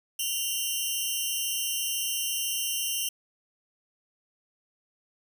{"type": "tone pair together", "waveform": "10% pulse", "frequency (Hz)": [2794, 3074], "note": ["F7", "G7"], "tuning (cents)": [0, -35], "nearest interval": "major second", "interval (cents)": 165, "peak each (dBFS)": -22, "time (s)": [0.19, 3.09], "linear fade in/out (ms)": 5, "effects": []}